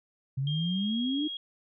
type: exponential sweep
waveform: sine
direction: up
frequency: 130 to 311.1 Hz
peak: -27 dBFS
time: 0.37-1.28 s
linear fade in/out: 10 ms
type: tone with pitch glide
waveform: sine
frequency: 3214 to 3282 Hz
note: G7 to G#7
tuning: +43 to -21 cents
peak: -34 dBFS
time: 0.47-1.37 s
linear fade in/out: 2 ms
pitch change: +36 cents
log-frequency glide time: 0.73-0.93 s
effects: none